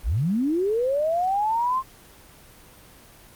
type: linear sweep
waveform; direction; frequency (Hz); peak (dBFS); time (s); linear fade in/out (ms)
sine; up; 33.57 to 1071; -20; 0.03-1.83; 50
effects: pink hiss -49 dBFS RMS until 3.35 s + Opus 24 kbps